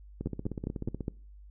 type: two click trains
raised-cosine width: 3 ms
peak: -19 / -22 dBFS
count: 5 / 14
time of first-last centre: 0.26-1.081 / 0.21-1.008 s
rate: 4.87 / 16.3 Hz
effects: noise-tail reverb RT60 0.4 s tail -23 dB re dry + added 50 Hz sine -48 dBFS peak until 1.5 s